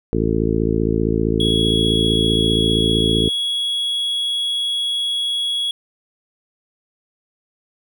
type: harmonic tone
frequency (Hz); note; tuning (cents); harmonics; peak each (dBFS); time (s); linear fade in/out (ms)
55.3; A1; +9; 1 / 2 / 3 / 4 / 5 / 6 / 7 / 8; -24 / -24 / -24 / -24 / -24 / -24 / -24 / -24; 0.13-3.29; 0
type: tone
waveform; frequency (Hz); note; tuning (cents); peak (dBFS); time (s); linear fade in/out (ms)
triangle; 3341; G#7; +10; -17; 1.4-5.71; 2
effects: none